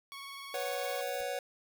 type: tone with vibrato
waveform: 15% pulse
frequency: 1108.7 Hz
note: C#6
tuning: in tune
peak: -37 dBFS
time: 0.12-1.01 s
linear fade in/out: 0 ms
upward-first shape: sine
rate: 20 Hz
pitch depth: 27 cents each way
type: noise with tremolo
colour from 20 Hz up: violet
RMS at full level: -47 dBFS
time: 0.54-1.21 s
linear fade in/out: 5 ms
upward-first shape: square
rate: 17 Hz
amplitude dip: 50%
type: chord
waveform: square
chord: B suspended second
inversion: none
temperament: just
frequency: 493.9 / 555.6 / 740.8 Hz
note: B4 / C#5 / F#5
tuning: 0 / +4 / +2 cents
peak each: -40 / -38 / -40 dBFS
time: 0.54-1.39 s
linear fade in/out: 2 ms
type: noise with exponential decay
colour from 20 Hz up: pink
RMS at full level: -50 dBFS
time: 1.2-1.31 s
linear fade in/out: 1 ms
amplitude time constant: 22 ms
effects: none